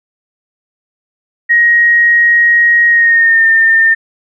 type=tone with pitch glide; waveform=sine; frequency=1884 to 1808.3 Hz; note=A#6 to A6; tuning=+18 to +47 cents; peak=-5 dBFS; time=1.49-3.95 s; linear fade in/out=20 ms; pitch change=-71 cents; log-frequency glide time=2.87-3.47 s; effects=none